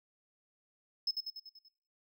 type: tone with echo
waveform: triangle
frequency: 5190 Hz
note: E8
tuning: 28 cents flat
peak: -26 dBFS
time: 1.07-1.11 s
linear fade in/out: 5 ms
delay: 96 ms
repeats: 6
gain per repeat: -5 dB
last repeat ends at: 1.686 s
effects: noise-tail reverb RT60 0.7 s tail -22 dB re dry + tanh soft clip ceiling -27 dBFS